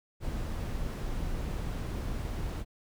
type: noise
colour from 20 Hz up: brown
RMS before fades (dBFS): -34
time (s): 0.2-2.65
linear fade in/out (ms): 50
effects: none